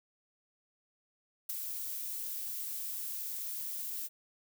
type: noise with ADSR envelope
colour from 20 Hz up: violet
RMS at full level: -33 dBFS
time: 1.49-4.09 s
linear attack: 8 ms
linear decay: 14 ms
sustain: -6 dB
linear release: 35 ms
effects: none